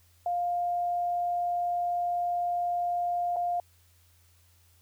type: tone with dropouts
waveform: sine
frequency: 703 Hz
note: F5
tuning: 11 cents sharp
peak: -26 dBFS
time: 0.26-3.6 s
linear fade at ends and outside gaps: 2 ms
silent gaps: 3.361-3.366 s
effects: added 86 Hz sine -61 dBFS peak until 4.81 s + white hiss -65 dBFS RMS until 4.81 s